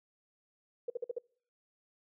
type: tone bursts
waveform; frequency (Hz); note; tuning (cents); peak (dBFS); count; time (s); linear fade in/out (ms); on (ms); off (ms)
sine; 481.6; B4; -44; -32; 5; 0.88-1.185; 5; 21; 50
effects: noise-tail reverb RT60 0.5 s tail -26 dB re dry